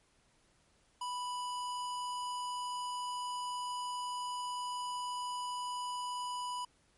square tone, 987.8 Hz, B5, in tune, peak -37 dBFS, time 1.01-6.65 s, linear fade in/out 5 ms, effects pink hiss -70 dBFS RMS until 6.97 s + MP3 48 kbps

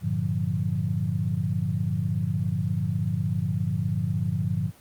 sine chord, G minor seventh, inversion none, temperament equal with one note detuned, 98 / 114.61 / 146.83 / 174.61 Hz, G2 / Bb2 / D3 / F3, 0 / -29 / 0 / 0 cents, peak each -29 dBFS, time 0.01-4.72 s, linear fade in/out 50 ms, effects pink hiss -54 dBFS RMS until 4.8 s + Opus 32 kbps

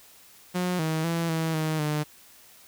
sawtooth tone with pitch steps, 180 / 158.8 / 167.2 / 161.8 / 157 / 150.7 Hz, F#3 / D#3 / E3 / E3 / D#3 / D3, -47 / +36 / +25 / -32 / +16 / +45 cents, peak -21 dBFS, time 0.54-2.04 s, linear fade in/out 20 ms, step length 250 ms, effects white hiss -53 dBFS RMS until 2.67 s

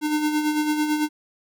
square tone with tremolo, 302.6 Hz, D#4, 48 cents flat, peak -19 dBFS, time 0.01-1.09 s, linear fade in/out 50 ms, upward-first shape sine, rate 9 Hz, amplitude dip 50%, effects none

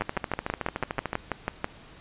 two click trains, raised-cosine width 0.5 ms, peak -13 / -11 dBFS, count 16 / 11, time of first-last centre 0.02-1.131 / 0.01-1.644 s, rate 13.5 / 6.12 Hz, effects pink hiss -50 dBFS RMS until 2 s + resampled to 8000 Hz

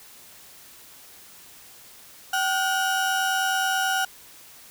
35% pulse tone pair together, 765.6 / 1442 Hz, G5 / F#6, -41 / -45 cents, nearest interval major seventh, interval 1096 cents, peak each -23 dBFS, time 2.33-4.05 s, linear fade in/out 5 ms, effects white hiss -48 dBFS RMS until 4.7 s

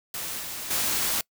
white noise with level steps, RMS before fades -33 / -35 / -26 dBFS, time 0.14-1.21 s, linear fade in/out 2 ms, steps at 0.39 / 0.7 s, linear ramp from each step 10 ms, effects noise-tail reverb RT60 0.1 s tail -25 dB re dry

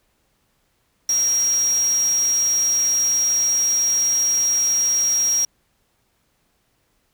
sine tone in noise, 5640 Hz, F8, 16 cents sharp, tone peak -16 dBFS, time 1.09-5.45 s, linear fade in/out 2 ms, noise white, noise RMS -33 dBFS, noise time 1.09-5.45 s, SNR +14 dB, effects pink hiss -66 dBFS RMS until 7.13 s

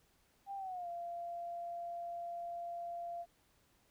sine tone with pitch glide, 792 to 689.5 Hz, G5 to F5, +18 to -22 cents, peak -40 dBFS, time 0.46-3.26 s, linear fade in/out 50 ms, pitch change -240 cents, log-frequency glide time 0.56-0.88 s, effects pink hiss -72 dBFS RMS until 3.9 s

